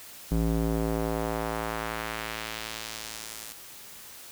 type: tone with band-pass filter sweep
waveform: square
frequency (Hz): 55.3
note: A1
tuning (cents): +9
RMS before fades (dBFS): -31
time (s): 0.31-3.53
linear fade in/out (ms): 5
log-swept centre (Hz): 200 to 11000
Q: 0.83
effects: white hiss -46 dBFS RMS until 4.31 s